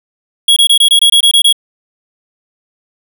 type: tone bursts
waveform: square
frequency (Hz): 3322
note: G#7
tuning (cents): 0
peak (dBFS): -5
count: 10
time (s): 0.48-1.527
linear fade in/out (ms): 5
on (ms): 84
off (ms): 23
effects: none